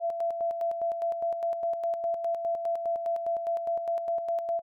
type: tone with tremolo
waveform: sine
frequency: 675 Hz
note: E5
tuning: 41 cents sharp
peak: -25 dBFS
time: 0-4.62 s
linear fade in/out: 50 ms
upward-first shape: square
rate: 4.9 Hz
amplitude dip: 50%
effects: none